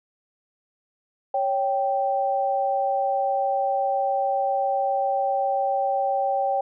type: tone pair together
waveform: sine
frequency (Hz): 554.4 / 781.8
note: C#5 / G5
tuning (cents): 0 / -5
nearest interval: tritone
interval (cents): 595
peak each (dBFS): -25 / -22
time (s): 1.34-6.61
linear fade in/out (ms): 5
effects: none